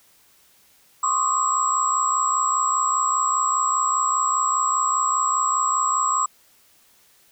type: tone cluster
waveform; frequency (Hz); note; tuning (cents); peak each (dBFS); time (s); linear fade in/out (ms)
sine; 1052 / 1117 / 1237 / 7690; C6 / C#6 / D#6 / B8; +9 / +13 / -10 / -47; -24; 1.03-6.26; 5
effects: white hiss -57 dBFS RMS until 7.31 s